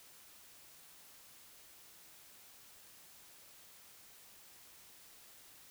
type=silence; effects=white hiss -59 dBFS RMS until 5.7 s